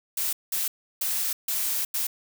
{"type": "noise bursts at uneven times", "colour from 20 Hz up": "blue", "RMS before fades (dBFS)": -27, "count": 5, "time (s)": [[0.17, 0.33], [0.52, 0.68], [1.01, 1.33], [1.48, 1.85], [1.94, 2.07]], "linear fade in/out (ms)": 5, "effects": []}